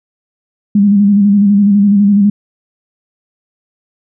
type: tone with vibrato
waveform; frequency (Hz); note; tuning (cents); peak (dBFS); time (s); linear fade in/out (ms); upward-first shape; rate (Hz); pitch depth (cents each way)
sine; 202.4; G#3; -44; -5; 0.75-2.3; 5; square; 12; 38
effects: none